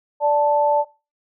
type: tone pair together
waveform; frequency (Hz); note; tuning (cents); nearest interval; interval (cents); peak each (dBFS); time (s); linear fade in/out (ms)
sine; 585.3 / 880; D5 / A5; -6 / 0; perfect fifth; 706; -17; 0.2-0.85; 50
effects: noise-tail reverb RT60 0.3 s tail -20 dB re dry